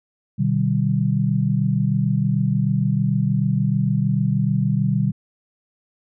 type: tone cluster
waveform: sine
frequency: 124.2 / 150.8 / 193.6 Hz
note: B2 / D3 / G3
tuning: +10 / +46 / -21 cents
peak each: -21 dBFS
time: 0.38-5.12 s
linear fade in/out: 20 ms
effects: none